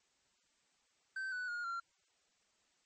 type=tone with pitch steps; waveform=triangle; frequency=1547 / 1487.4 / 1430.1 / 1375 Hz; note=G6 / F#6 / F6 / F6; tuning=-23 / +9 / +41 / -27 cents; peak=-36 dBFS; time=1.16-1.8 s; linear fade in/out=5 ms; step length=160 ms; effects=white hiss -75 dBFS RMS until 2.85 s + MP3 32 kbps